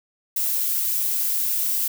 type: noise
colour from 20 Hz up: violet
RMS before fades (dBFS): -23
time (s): 0.36-1.88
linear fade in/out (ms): 5
effects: none